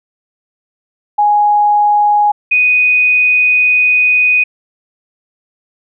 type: tone pair in turn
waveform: sine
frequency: 830.6 / 2489 Hz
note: G#5 / D#7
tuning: 0 / 0 cents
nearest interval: octave + perfect fifth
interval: 1900 cents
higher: second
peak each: -7 / -7 dBFS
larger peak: neither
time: 1.18-2.32 / 2.51-4.44 s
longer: second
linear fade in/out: 10 ms
effects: none